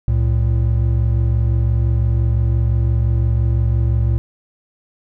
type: tone pair together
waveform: triangle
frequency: 67.2 / 113.02 Hz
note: C2 / A2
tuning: +47 / +47 cents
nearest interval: major sixth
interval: 900 cents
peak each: -14 / -14 dBFS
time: 0.08-4.18 s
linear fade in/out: 0 ms
effects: none